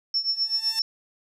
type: tone with exponential growth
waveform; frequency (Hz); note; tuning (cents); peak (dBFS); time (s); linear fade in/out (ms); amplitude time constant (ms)
5% pulse; 893; A5; +25; -21; 0.14-0.79; 0; 140
type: tone with tremolo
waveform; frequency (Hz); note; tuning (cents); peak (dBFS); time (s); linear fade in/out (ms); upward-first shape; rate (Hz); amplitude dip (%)
sine; 5400; E8; +41; -19; 0.14-0.82; 2; triangle; 7.9; 90
effects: none